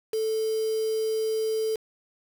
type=tone with quantisation; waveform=sine; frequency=440 Hz; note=A4; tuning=in tune; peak=-24 dBFS; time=0.13-1.76 s; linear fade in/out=5 ms; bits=6; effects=none